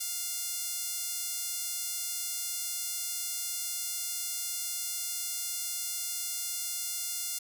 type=tone with high-pass filter; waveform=sawtooth; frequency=701 Hz; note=F5; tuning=6 cents sharp; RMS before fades=-35 dBFS; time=0-7.39 s; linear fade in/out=10 ms; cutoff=6900 Hz; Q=0.83; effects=9-bit